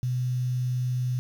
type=tone with quantisation; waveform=sine; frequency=125.6 Hz; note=B2; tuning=30 cents sharp; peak=-24 dBFS; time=0.03-1.19 s; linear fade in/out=0 ms; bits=8; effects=none